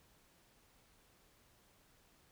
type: silence
effects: pink hiss -69 dBFS RMS until 2.31 s